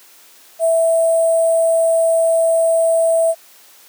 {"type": "tone with sample-and-hold", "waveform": "sine", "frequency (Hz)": 659.3, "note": "E5", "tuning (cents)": 0, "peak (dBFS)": -11, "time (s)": [0.59, 3.35], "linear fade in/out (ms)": 50, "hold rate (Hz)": 8820, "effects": ["white hiss -46 dBFS RMS until 3.88 s", "high-pass 300 Hz 12 dB/octave"]}